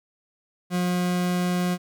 40% pulse tone, 178.9 Hz, F3, 42 cents sharp, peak -21 dBFS, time 0.7-1.78 s, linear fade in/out 50 ms, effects none

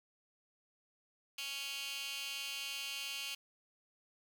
15% pulse tone with high-pass filter, 277.2 Hz, C#4, in tune, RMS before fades -42 dBFS, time 1.38-3.35 s, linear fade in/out 5 ms, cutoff 3000 Hz, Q 2.2, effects none

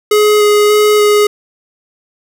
square tone with vibrato, 418.9 Hz, G#4, 15 cents sharp, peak -7 dBFS, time 0.11-1.27 s, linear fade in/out 5 ms, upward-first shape square, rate 1.7 Hz, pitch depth 9 cents each way, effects none

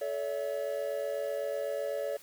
triangle tone cluster, 435 / 568 / 656 Hz, A4 / C#5 / E5, -20 / +42 / -9 cents, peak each -36 / -31 / -37 dBFS, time 0.01-2.17 s, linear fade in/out 5 ms, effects white hiss -55 dBFS RMS until 2.22 s

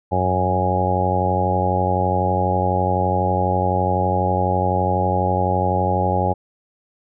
harmonic tone with a mistuned harmonic, 92 Hz, F#2, 9 cents flat, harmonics 1 / 2 / 3 / 4 / 5 / 6 / 7 / 8 / 9, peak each -22 / -26 / -31 / -28 / -28 / -25 / -28 / -27 / -21 dBFS, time 0.11-6.34 s, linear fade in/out 20 ms, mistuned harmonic 1, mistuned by +21 cents, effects none

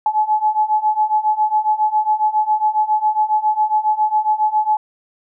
sine beating tone pair, 852 / 859.3 Hz, G#5 / A5, +44 / -41 cents, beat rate 7.3 Hz, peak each -18 / -16 dBFS, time 0.06-4.77 s, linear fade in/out 2 ms, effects none

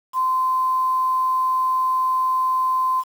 sine tone with quantisation, 1033 Hz, C6, 22 cents flat, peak -17 dBFS, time 0.13-3.04 s, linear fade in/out 50 ms, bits 7, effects none

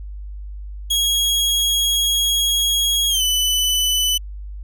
sawtooth tone with pitch glide, 3303 to 2994 Hz, G#7 to F#7, -10 to +20 cents, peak -13 dBFS, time 0.9-4.18 s, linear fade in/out 10 ms, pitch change -170 cents, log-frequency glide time 3.09-3.23 s, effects added 50 Hz sine -29 dBFS peak until 4.63 s

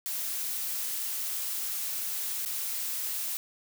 blue noise with dropouts, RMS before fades -33 dBFS, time 0.06-3.37 s, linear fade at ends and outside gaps 0 ms, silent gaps 2.451-2.459 s, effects none

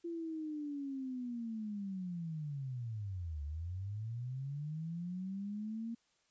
sine linear two-way sweep, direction down then up, 342.6 to 71 to 233.2 Hz, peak -38 dBFS, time 0.04-5.95 s, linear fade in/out 10 ms, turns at 3.43 s, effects white hiss -75 dBFS RMS until 6.3 s + resampled to 16000 Hz

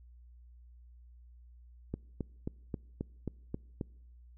click train, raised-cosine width 3 ms, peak -22 dBFS, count 8, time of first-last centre 1.94-3.812 s, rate 3.74 Hz, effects noise-tail reverb RT60 0.9 s tail -26 dB re dry + added 60 Hz sine -53 dBFS peak until 4.37 s

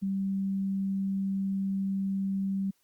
sine tone, 194.4 Hz, G3, 14 cents flat, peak -27 dBFS, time 0.02-2.71 s, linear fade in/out 10 ms, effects white hiss -71 dBFS RMS until 2.83 s + Opus 48 kbps

